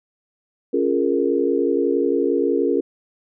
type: chord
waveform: sine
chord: Bb minor seventh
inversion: first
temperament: equal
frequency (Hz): 277.2 / 349.2 / 415.3 / 466.2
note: Db4 / F4 / Ab4 / Bb4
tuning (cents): 0 / 0 / 0 / 0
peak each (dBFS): -22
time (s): 0.73-2.81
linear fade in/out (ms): 10
effects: none